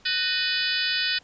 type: harmonic tone with a mistuned harmonic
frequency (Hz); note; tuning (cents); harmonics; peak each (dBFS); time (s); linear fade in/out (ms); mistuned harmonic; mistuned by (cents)
497.7; B4; +13; 3 / 4 / 5 / 6 / 7 / 8 / 9 / 10; -31 / -31 / -31 / -31 / -31 / -31 / -31 / -31; 0.05-1.19; 10; 4; -130
effects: pink hiss -56 dBFS RMS until 1.23 s + resampled to 16000 Hz